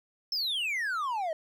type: exponential sweep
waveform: triangle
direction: down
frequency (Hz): 5400 to 613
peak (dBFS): -27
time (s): 0.32-1.33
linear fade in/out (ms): 2
effects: none